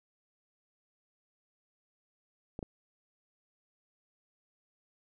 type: clicks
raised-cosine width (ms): 2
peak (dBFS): -25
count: 2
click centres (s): 2.591 / 2.628
effects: none